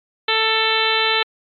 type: harmonic tone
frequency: 443 Hz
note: A4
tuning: 12 cents sharp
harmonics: 1 / 2 / 3 / 4 / 5 / 6 / 7 / 8 / 9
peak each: -24 / -24 / -24 / -24 / -24 / -24 / -24 / -24 / -24 dBFS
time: 0.28-1.23 s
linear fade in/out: 5 ms
effects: MP3 64 kbps